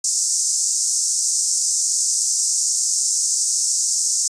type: band-pass noise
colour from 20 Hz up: white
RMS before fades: -20 dBFS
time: 0.04-4.28 s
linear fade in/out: 5 ms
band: 5500 to 8500 Hz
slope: 48 dB/octave
effects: resampled to 22050 Hz